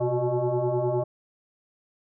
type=tone with frequency modulation; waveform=sine; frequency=117.6 Hz; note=A#2; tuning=16 cents sharp; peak=-22 dBFS; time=0-1.04 s; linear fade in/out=10 ms; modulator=245 Hz; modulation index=2.6; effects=none